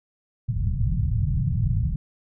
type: low-pass noise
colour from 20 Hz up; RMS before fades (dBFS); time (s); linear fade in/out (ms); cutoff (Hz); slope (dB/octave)
white; -23; 0.48-1.96; 5; 160; 48
effects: none